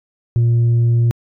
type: tone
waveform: sine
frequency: 117.6 Hz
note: A#2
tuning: 16 cents sharp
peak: -8 dBFS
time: 0.36-1.11 s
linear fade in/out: 0 ms
effects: tanh soft clip ceiling -10 dBFS